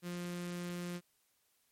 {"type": "tone with notch filter", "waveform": "sawtooth", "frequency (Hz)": 175.8, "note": "F3", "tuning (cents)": 12, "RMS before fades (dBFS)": -41, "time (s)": [0.02, 1.01], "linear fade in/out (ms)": 50, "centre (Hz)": 790, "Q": 1.5, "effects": ["white hiss -75 dBFS RMS until 1.71 s", "MP3 64 kbps"]}